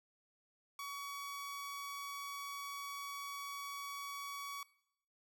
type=tone; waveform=sawtooth; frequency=1129 Hz; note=C#6; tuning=31 cents sharp; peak=-39 dBFS; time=0.79-4.63 s; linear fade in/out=2 ms; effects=noise-tail reverb RT60 0.7 s tail -19 dB re dry